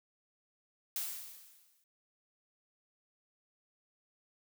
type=noise with exponential decay; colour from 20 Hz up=blue; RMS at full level=-35 dBFS; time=0.96-1.84 s; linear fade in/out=2 ms; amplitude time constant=190 ms; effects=none